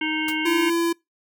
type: harmonic tone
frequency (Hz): 311.1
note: D#4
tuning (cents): 0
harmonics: 1 / 3 / 5 / 7 / 9 / 10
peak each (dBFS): -26 / -33 / -32 / -27 / -30 / -36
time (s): 0.01-0.7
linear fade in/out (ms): 5
type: noise with exponential decay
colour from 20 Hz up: white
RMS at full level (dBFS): -27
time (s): 0.28-0.37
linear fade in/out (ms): 5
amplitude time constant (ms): 19
type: tone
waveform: square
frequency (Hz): 337.4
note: E4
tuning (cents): +40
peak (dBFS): -20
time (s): 0.45-0.93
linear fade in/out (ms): 10
effects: noise-tail reverb RT60 0.2 s tail -26 dB re dry